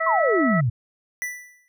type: harmonic tone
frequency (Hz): 651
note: E5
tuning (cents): -22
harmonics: 1 / 2 / 3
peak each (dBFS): -25 / -25 / -25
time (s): 0-0.61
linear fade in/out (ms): 10
type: exponential sweep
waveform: sine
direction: down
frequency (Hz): 1132 to 107.7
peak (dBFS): -18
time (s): 0.06-0.7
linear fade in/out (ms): 10
type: tone with exponential decay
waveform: square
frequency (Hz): 1975.5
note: B6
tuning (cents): 0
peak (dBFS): -24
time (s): 1.22-1.68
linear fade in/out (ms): 0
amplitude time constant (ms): 100
effects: none